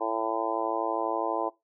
harmonic tone, 112.2 Hz, A2, 34 cents sharp, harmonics 3 / 4 / 5 / 6 / 7 / 8 / 9, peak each -34 / -34 / -34 / -34 / -34 / -34 / -34 dBFS, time 0-1.5 s, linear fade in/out 20 ms, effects noise-tail reverb RT60 0.2 s tail -19 dB re dry

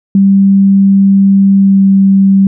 sine tone with pitch glide, 196 to 194.65 Hz, G3 to G3, 0 to -12 cents, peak -3 dBFS, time 0.15-2.47 s, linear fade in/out 2 ms, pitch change -12 cents, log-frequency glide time 1.59-1.81 s, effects none

